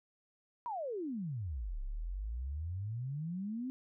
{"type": "exponential two-way sweep", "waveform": "sine", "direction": "down then up", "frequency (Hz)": [1000, 32.21, 265.8], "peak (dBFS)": -36, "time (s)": [0.66, 3.7], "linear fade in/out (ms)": 0, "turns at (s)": 1.81, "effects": []}